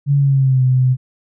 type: tone with pitch glide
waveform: sine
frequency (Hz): 141.6 to 128.36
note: C#3 to C3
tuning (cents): +37 to -33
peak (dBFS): -10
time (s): 0.06-0.97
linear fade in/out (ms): 50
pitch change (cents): -170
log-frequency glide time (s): 0.17-0.63
effects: none